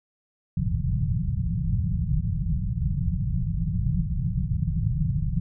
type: low-pass noise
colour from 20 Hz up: white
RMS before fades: -25 dBFS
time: 0.57-5.4 s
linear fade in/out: 5 ms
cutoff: 180 Hz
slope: 96 dB/octave
effects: none